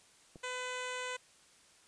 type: clicks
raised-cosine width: 2 ms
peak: -37 / -46 dBFS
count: 2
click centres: 0.358 / 0.364 s
type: tone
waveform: 10% pulse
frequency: 503 Hz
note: B4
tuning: 32 cents sharp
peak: -29 dBFS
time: 0.43-1.17 s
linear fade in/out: 10 ms
effects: white hiss -63 dBFS RMS until 1.87 s + resampled to 22050 Hz